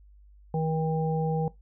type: harmonic tone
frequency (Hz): 159.3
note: D#3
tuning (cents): +41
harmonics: 1 / 3 / 5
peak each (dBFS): -26 / -31 / -33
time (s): 0.54-1.48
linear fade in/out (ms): 2
effects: noise-tail reverb RT60 0.2 s tail -20 dB re dry + added 50 Hz sine -51 dBFS peak until 1.61 s